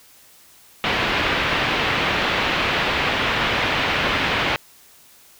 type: low-pass noise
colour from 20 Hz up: white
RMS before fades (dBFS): -21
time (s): 0.84-4.56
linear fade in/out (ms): 0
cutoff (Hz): 3100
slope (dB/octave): 24
effects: white hiss -50 dBFS RMS until 5.39 s